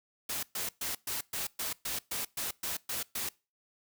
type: noise bursts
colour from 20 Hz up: white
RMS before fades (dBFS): -35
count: 12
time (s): 0.29-3.29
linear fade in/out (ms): 5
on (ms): 140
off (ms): 120
effects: noise-tail reverb RT60 0.3 s tail -23 dB re dry